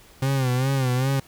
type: tone with vibrato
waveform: 40% pulse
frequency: 130.81 Hz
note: C3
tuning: in tune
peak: -19 dBFS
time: 0.22-1.2 s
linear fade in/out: 5 ms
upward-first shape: sine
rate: 2.5 Hz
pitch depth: 86 cents each way
effects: pink hiss -51 dBFS RMS until 1.27 s